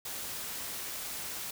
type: noise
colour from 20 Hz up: white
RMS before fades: -39 dBFS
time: 0.05-1.51 s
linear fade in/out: 5 ms
effects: none